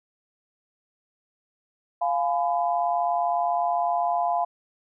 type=chord; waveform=sine; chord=F diminished; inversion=none; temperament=just; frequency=698.5 / 838.1 / 1005.8 Hz; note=F5 / Ab5 / Cb6; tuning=0 / +16 / +31 cents; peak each=-23 / -28 / -29 dBFS; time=2.01-4.45 s; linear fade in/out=10 ms; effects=none